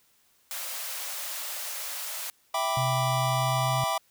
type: high-pass noise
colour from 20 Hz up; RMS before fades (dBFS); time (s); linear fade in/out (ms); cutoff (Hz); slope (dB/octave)
white; -35; 0.51-2.3; 0; 510; 96
type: chord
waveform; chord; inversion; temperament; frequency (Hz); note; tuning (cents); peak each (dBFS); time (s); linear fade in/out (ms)
square; E minor seventh; none; equal; 659.3 / 784 / 987.8 / 1174.7; E5 / G5 / B5 / D6; 0 / 0 / 0 / 0; -32; 2.54-3.98; 5
type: tone with pitch glide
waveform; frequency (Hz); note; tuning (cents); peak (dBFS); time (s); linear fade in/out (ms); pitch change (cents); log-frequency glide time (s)
sine; 128.5 to 129.62; C3 to C3; -31 to -16; -27; 2.77-3.84; 2; +15; 3.64-3.72
effects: white hiss -65 dBFS RMS until 4.1 s